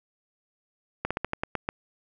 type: slowing click train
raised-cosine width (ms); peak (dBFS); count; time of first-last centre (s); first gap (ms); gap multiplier
0.5; -12; 8; 1.05-1.689; 56; 1.16
effects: none